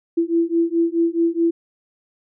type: beating tone pair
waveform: sine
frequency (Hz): 332.7 / 337.4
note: E4 / E4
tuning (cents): +16 / +40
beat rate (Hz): 4.7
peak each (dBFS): -19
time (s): 0.17-1.51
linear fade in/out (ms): 10
effects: none